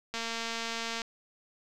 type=click train; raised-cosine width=0.2 ms; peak=-18 dBFS; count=202; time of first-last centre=0.14-1.018 s; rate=229 Hz; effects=none